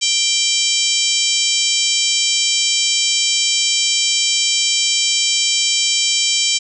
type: harmonic tone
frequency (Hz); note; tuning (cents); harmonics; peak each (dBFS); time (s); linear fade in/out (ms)
784; G5; 0; 3 / 4 / 5 / 6 / 7 / 8 / 9 / 10; -24 / -19 / -24 / -24 / -21 / -25 / -22 / -24; 0.01-6.59; 20
effects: none